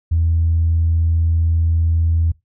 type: tone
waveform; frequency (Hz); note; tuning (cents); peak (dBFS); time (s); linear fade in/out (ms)
sine; 82.41; E2; 0; -12; 0.11-2.32; 10
effects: noise-tail reverb RT60 0.2 s tail -23 dB re dry + tanh soft clip ceiling -8 dBFS